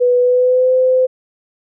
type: tone with pitch glide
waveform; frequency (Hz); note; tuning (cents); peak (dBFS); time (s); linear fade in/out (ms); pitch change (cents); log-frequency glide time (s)
sine; 492.9 to 512.9; B4 to C5; -3 to -35; -9; 0-1.07; 20; +68; 0.19-0.73
effects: none